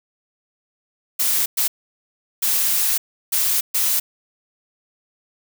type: noise bursts at uneven times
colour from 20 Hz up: blue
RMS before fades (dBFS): -19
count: 5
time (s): 1.19-1.46 / 1.57-1.68 / 2.42-2.98 / 3.32-3.61 / 3.74-4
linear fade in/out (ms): 10
effects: none